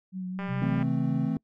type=tone with vibrato; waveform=sine; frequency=185 Hz; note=F#3; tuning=in tune; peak=-31 dBFS; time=0.12-0.83 s; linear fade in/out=50 ms; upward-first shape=sine; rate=4.8 Hz; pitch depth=22 cents each way
type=click train; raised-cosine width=0.5 ms; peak=-24 dBFS; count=88; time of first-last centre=0.39-0.827 s; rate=199 Hz
type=tone with pitch glide; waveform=sine; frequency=130 to 137.02 Hz; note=C3 to C#3; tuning=-11 to -20 cents; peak=-29 dBFS; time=0.47-1.3 s; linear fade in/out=50 ms; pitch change=+91 cents; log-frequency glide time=0.81-1.13 s
type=chord; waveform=triangle; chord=A minor; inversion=second; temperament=equal with one note detuned; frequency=162.83 / 220 / 261.6 Hz; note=E3 / A3 / C4; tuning=-21 / 0 / 0 cents; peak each=-28 dBFS; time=0.62-1.37 s; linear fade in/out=2 ms
effects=noise-tail reverb RT60 0.1 s tail -25 dB re dry